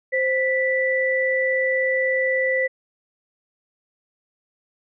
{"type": "tone pair together", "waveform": "sine", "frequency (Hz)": [522, 1970.8], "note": ["C5", "B6"], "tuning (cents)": [-4, -4], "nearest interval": "octave + major seventh", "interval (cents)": 2300, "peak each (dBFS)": [-21, -21], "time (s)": [0.12, 2.68], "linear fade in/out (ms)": 20, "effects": []}